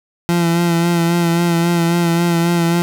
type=tone with vibrato; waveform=30% pulse; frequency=170.3 Hz; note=F3; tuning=43 cents flat; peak=-10 dBFS; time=0.29-2.82 s; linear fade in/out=0 ms; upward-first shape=sine; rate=3.7 Hz; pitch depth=29 cents each way; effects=none